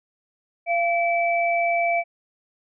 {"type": "tone pair together", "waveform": "sine", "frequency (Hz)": [686.2, 2308], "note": ["F5", "D7"], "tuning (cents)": [-31, -31], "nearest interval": "octave + major sixth", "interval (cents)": 2100, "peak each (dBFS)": [-20, -24], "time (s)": [0.66, 2.04], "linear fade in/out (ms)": 50, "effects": []}